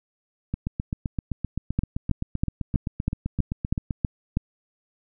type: two click trains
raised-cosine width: 5 ms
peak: -14 / -9 dBFS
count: 27 / 9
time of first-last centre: 0.54-3.908 / 1.79-4.371 s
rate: 7.72 / 3.1 Hz
effects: none